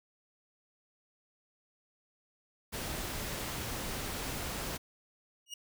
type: noise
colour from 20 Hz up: pink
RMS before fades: -38 dBFS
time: 2.72-4.78 s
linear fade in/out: 20 ms
type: tone with exponential growth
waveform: 25% pulse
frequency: 2870 Hz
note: F7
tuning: 47 cents sharp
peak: -33 dBFS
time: 5.46-5.54 s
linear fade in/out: 5 ms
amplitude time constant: 17 ms
effects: none